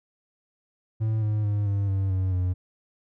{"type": "tone with pitch steps", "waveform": "triangle", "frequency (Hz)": [110, 106.56, 103.23, 100, 96.87, 93.84, 90.91], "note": ["A2", "G#2", "G#2", "G2", "G2", "F#2", "F#2"], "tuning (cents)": [0, 45, -10, 35, -20, 25, -30], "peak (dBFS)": -20, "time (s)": [1, 2.54], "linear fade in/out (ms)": 20, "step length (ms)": 220, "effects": []}